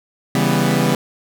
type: chord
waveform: sawtooth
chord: C# half-diminished seventh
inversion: none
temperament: equal with one note detuned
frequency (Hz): 138.59 / 164.81 / 198.05 / 246.9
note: C#3 / E3 / G3 / B3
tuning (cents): 0 / 0 / +18 / 0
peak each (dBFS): -16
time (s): 0.35-0.95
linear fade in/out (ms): 2
effects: none